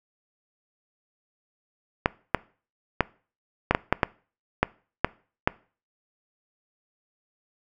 clicks, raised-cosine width 0.5 ms, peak -3 dBFS, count 10, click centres 2.059 / 2.347 / 3.007 / 3.71 / 3.749 / 3.926 / 4.032 / 4.63 / 5.046 / 5.475 s, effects noise-tail reverb RT60 0.4 s tail -22 dB re dry

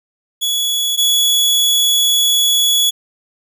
sawtooth tone pair in turn, 3386 / 3386 Hz, G#7 / G#7, +33 / +33 cents, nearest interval unison, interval 0 cents, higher neither, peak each -12 / -8 dBFS, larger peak second, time 0.41-0.97 / 0.97-2.91 s, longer second, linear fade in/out 20 ms, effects none

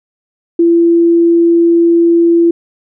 sine tone, 338.2 Hz, E4, 44 cents sharp, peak -5 dBFS, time 0.59-2.51 s, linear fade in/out 5 ms, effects none

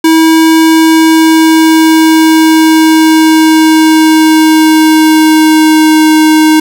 square tone with pitch glide, 322.2 to 312.1 Hz, E4 to D#4, -39 to +5 cents, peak -3 dBFS, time 0.04-6.6 s, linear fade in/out 5 ms, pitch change -56 cents, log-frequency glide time 0.6-6.13 s, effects none

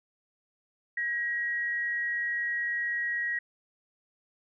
sine tone pair together, 1652.8 / 1902 Hz, G#6 / A#6, -9 / +34 cents, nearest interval major second, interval 243 cents, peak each -39 / -28 dBFS, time 0.97-3.39 s, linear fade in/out 5 ms, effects none

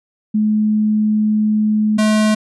sine / square tone pair in turn, 213.6 / 214.7 Hz, G#3 / A3, +49 / -42 cents, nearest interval unison, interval 9 cents, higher second, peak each -12 dBFS, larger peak neither, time 0.34-1.98 / 1.98-2.35 s, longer first, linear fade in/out 10 ms, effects resampled to 24000 Hz

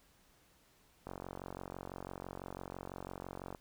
click train, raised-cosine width 1 ms, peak -29 dBFS, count 115, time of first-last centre 1.07-3.548 s, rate 46 Hz, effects pink hiss -68 dBFS RMS until 3.6 s

